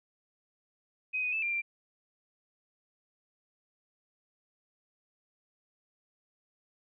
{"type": "tone with pitch steps", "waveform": "sine", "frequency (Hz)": [2516, 2489, 2628, 2383, 2365], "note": ["D#7", "D#7", "E7", "D7", "D7"], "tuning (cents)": [19, 0, -6, 25, 12], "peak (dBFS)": -29, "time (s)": [1.13, 1.62], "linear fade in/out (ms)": 20, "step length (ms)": 98, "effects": []}